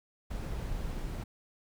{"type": "noise", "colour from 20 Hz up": "brown", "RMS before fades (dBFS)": -36, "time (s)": [0.3, 1.24], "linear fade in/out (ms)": 10, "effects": []}